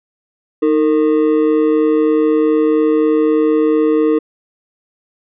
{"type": "ring-modulated tone", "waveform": "triangle", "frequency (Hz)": 383.8, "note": "G4", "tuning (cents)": -37, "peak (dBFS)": -5, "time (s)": [0.62, 4.19], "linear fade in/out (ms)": 10, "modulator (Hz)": 72, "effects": ["resampled to 8000 Hz"]}